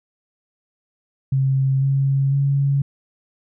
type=tone with pitch steps; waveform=sine; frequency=134.3 / 136.81 / 139.36 Hz; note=C3 / C#3 / C#3; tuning=+46 / -22 / +10 cents; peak=-15 dBFS; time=1.32-2.82 s; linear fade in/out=5 ms; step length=500 ms; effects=none